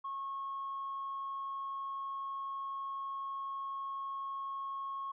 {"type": "tone", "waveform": "sine", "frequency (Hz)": 1092, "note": "C#6", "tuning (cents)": -26, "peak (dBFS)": -36, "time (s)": [0.04, 5.12], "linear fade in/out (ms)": 10, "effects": ["tanh soft clip ceiling -33 dBFS"]}